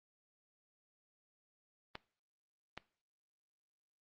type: clicks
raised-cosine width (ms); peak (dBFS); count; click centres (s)
0.3; -26; 2; 1.954 / 2.776
effects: noise-tail reverb RT60 0.4 s tail -20 dB re dry + Opus 24 kbps